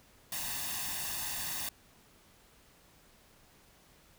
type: noise with comb filter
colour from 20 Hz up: white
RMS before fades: -37 dBFS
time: 0.32-1.69 s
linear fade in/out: 2 ms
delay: 1.1 ms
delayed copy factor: +0.7
effects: pink hiss -62 dBFS RMS until 4.18 s